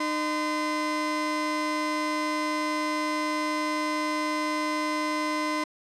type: tone pair together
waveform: 30% pulse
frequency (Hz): 305.2 / 1024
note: D#4 / C6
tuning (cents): -33 / -38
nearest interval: octave + major sixth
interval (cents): 2095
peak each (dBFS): -26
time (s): 0-5.64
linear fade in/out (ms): 5
effects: low-pass 7000 Hz 12 dB/octave